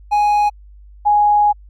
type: tone pair in turn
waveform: triangle / sine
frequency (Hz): 830.6 / 830.6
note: G#5 / G#5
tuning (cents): 0 / 0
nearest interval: unison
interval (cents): 0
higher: neither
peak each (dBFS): -9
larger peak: neither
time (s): 0.11-0.5 / 1.05-1.53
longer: second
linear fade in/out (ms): 20
effects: added 50 Hz sine -38 dBFS peak until 1.69 s + MP3 96 kbps